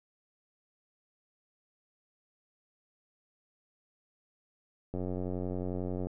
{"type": "click train", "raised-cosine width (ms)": 2, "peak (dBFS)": -23, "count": 104, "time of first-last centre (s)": [4.94, 6.069], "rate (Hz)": 91.2, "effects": []}